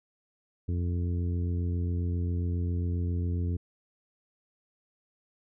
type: harmonic tone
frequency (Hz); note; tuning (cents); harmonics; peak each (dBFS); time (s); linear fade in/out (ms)
87.4; F2; +2; 1 / 2 / 3 / 4 / 5; -27 / -37 / -39 / -44 / -46; 0.68-3.57; 10
effects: none